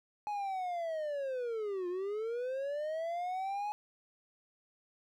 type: linear two-way sweep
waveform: triangle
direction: down then up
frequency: 844 to 349.2 to 844 Hz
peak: -32 dBFS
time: 0.27-3.72 s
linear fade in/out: 0 ms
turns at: 1.88 s
effects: none